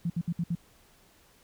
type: tone bursts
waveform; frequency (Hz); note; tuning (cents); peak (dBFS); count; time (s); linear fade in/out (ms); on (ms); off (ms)
sine; 170; F3; -46; -26; 5; 0.05-0.552; 5; 50; 63
effects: pink hiss -61 dBFS RMS until 1.43 s